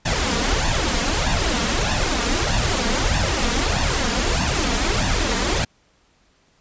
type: noise with flanger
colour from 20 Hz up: pink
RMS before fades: -20 dBFS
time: 0.05-5.65 s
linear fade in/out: 10 ms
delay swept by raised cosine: 1.1 to 4.3 ms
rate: 1.6 Hz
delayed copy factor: +0.7
effects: pink hiss -60 dBFS RMS until 6.6 s + resampled to 16000 Hz